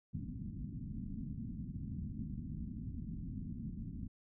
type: low-pass noise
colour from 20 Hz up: white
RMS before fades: -43 dBFS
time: 0.13-4.08 s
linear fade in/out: 10 ms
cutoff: 250 Hz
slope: 48 dB/octave
effects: none